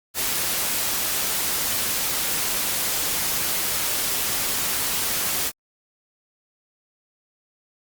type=noise; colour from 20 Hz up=white; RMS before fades=-24 dBFS; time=0.14-5.52 s; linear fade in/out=50 ms; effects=Opus 48 kbps